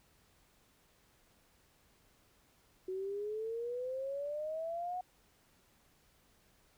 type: exponential sweep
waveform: sine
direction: up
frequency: 370 to 737 Hz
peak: -36 dBFS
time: 2.88-5.01 s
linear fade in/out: 5 ms
effects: pink hiss -69 dBFS RMS until 6.77 s